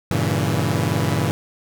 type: chord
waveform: sawtooth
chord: G diminished seventh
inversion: none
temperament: equal with one note detuned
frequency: 98 / 116.54 / 141.34 / 164.81 Hz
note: G2 / Bb2 / Db3 / Fb3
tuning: 0 / 0 / +34 / 0 cents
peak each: -20 dBFS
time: 0.11-1.31 s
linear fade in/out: 0 ms
effects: none